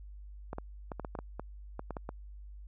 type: clicks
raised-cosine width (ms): 1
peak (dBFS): -24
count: 12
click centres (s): 0.531 / 0.584 / 0.918 / 0.997 / 1.048 / 1.152 / 1.189 / 1.396 / 1.794 / 1.907 / 1.968 / 2.091
effects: added 50 Hz sine -45 dBFS peak until 2.67 s